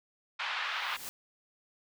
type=band-pass noise; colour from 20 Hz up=pink; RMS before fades=-35 dBFS; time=0.39-0.97 s; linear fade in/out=10 ms; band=980 to 3700 Hz; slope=24 dB/octave
type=noise with exponential growth; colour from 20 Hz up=white; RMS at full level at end=-39 dBFS; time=0.58-1.09 s; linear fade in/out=0 ms; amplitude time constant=110 ms
effects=none